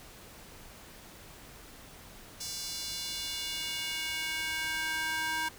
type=tone with high-pass filter sweep; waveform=square; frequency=316.9 Hz; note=D#4; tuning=32 cents sharp; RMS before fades=-35 dBFS; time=2.4-5.49 s; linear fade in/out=10 ms; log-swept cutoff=5400 to 1200 Hz; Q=1.8; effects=pink hiss -51 dBFS RMS until 5.58 s